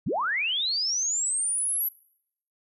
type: linear sweep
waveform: sine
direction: up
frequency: 92.5 to 11840 Hz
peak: -24 dBFS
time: 0.06-1.89 s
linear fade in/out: 10 ms
effects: noise-tail reverb RT60 0.7 s tail -23 dB re dry